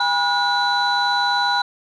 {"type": "tone cluster", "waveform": "sine", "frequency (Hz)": [812, 972, 1447, 3976], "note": ["G#5", "B5", "F#6", "B7"], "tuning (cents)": [-39, -28, -39, 11], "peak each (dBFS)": -21, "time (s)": [0, 1.62], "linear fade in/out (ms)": 5, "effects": ["tanh soft clip ceiling -10 dBFS"]}